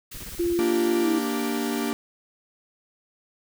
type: band-stop noise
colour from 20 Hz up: white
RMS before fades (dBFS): -40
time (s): 0.11-1.91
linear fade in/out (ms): 10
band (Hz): 480 to 1200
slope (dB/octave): 48
type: noise bursts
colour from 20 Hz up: brown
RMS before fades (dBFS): -38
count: 7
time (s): 0.14-0.532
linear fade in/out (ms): 5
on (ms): 38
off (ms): 21
type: tone with pitch glide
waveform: sine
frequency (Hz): 345.7 to 324.4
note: F4 to E4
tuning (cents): -18 to -28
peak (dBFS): -21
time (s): 0.39-1.19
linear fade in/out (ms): 10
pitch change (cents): -110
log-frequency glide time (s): 1.02-1.08
type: chord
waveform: 45% pulse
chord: G minor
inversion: first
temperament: equal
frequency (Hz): 233.1 / 293.7 / 392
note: Bb3 / D4 / G4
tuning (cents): 0 / 0 / 0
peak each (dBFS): -28 / -29 / -31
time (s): 0.59-1.93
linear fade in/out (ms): 0
effects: none